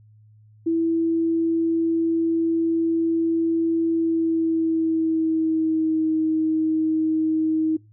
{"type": "tone with pitch glide", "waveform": "sine", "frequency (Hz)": [329.6, 316.2], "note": ["E4", "D#4"], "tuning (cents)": [0, 28], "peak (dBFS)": -18, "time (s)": [0.66, 7.77], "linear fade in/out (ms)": 10, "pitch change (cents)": -72, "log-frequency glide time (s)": [3.9, 6.11], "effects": ["noise-tail reverb RT60 0.2 s tail -21 dB re dry", "added 107 Hz sine -49 dBFS peak until 7.92 s"]}